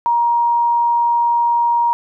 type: tone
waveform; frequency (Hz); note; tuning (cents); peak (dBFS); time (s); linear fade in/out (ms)
sine; 944; A#5; +22; -12; 0.06-1.93; 0
effects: none